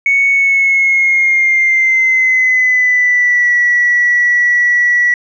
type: tone with pitch glide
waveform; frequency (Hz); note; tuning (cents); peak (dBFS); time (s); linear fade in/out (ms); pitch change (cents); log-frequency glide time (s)
sine; 2219 to 1942.9; C#7 to B6; +1 to -29; -7; 0.06-5.14; 2; -230; 0.31-3.55
effects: tanh soft clip ceiling -3 dBFS